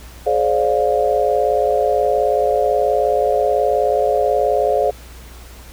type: chord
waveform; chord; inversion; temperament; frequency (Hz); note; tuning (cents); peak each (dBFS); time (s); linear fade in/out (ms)
sine; D half-diminished seventh; second; just; 422.9 / 528.6 / 587.3 / 704.8; Ab4 / C5 / D5 / F5; +31 / +18 / 0 / +16; -19; 0.26-4.91; 10
effects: added 60 Hz sine -37 dBFS peak until 5.72 s + pink hiss -42 dBFS RMS until 5.72 s